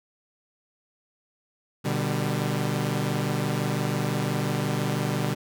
sawtooth chord, G major, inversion first, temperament equal with one note detuned, 123.47 / 149.31 / 196 Hz, B2 / D3 / G3, 0 / +29 / 0 cents, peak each -25 / -24 / -26 dBFS, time 1.84-5.35 s, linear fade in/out 20 ms, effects none

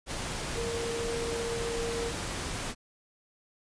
sine tone in noise, 465.2 Hz, A#4, 4 cents flat, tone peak -32 dBFS, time 0.54-2.13 s, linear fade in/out 50 ms, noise pink, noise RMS -35 dBFS, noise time 0.06-2.75 s, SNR 0 dB, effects resampled to 22050 Hz

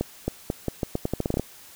accelerating click train, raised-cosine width 2 ms, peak -11 dBFS, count 14, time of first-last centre 0.01-1.396 s, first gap 270 ms, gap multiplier 0.82, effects white hiss -48 dBFS RMS until 1.75 s

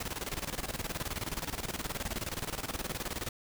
pink noise with tremolo, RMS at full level -35 dBFS, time 0-3.29 s, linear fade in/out 5 ms, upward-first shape square, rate 19 Hz, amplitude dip 75%, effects none

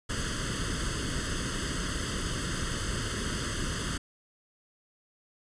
pink noise with comb filter, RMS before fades -32 dBFS, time 0.09-3.98 s, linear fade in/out 10 ms, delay 0.63 ms, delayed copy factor +0.9, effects resampled to 22050 Hz

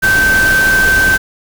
sine tone in noise, 1551 Hz, G6, 19 cents flat, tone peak -8 dBFS, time 0.02-1.18 s, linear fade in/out 20 ms, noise pink, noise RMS -18 dBFS, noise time 0.02-1.18 s, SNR +7 dB, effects none

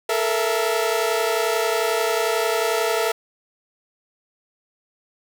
sawtooth tone cluster, 435.1 / 466.3 / 665 Hz, A4 / A#4 / E5, -19 / +1 / +15 cents, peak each -20 dBFS, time 0.09-3.12 s, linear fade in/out 5 ms, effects none

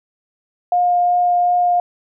sine tone with vibrato, 710 Hz, F5, 28 cents sharp, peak -12 dBFS, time 0.72-1.8 s, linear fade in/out 2 ms, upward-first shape triangle, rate 2.7 Hz, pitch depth 8 cents each way, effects none

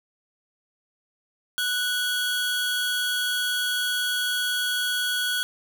45% pulse tone pair together, 1480 / 3322 Hz, F#6 / G#7, 0 / 0 cents, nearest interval octave + major second, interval 1400 cents, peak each -26 dBFS, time 1.58-5.43 s, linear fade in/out 0 ms, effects none

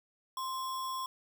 sine tone with sample-and-hold, 1046.5 Hz, C6, in tune, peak -34 dBFS, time 0.37-1.06 s, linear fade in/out 2 ms, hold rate 4410 Hz, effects none

